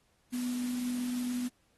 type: tone in noise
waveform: sine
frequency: 246.9 Hz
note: B3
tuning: in tune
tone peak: -31 dBFS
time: 0.32-1.49 s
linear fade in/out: 20 ms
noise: white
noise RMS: -45 dBFS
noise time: 0.32-1.49 s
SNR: +11 dB
effects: pink hiss -72 dBFS RMS until 1.77 s + AAC 32 kbps